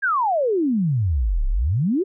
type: exponential two-way sweep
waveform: sine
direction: down then up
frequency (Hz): 1668 to 30.87 to 411.1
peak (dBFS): -17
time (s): 0.02-2.04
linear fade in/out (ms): 20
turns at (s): 1.47
effects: none